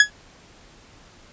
40% pulse tone with exponential decay, 1682 Hz, G#6, 22 cents sharp, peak -5 dBFS, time 0-0.1 s, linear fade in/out 2 ms, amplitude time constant 20 ms, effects pink hiss -50 dBFS RMS until 1.32 s + resampled to 16000 Hz

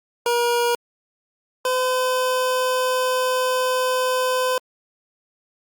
25% pulse tone pair in turn, 476.7 / 509.3 Hz, A#4 / C5, +39 / -47 cents, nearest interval minor second, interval 114 cents, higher second, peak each -14 / -15 dBFS, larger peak first, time 0.26-0.75 / 1.65-4.58 s, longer second, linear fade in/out 2 ms, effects Opus 48 kbps

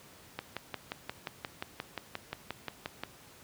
click train, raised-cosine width 0.3 ms, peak -19 dBFS, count 16, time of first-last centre 0.39-3.036 s, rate 5.67 Hz, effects pink hiss -55 dBFS RMS until 3.43 s + high-pass 80 Hz 12 dB/octave

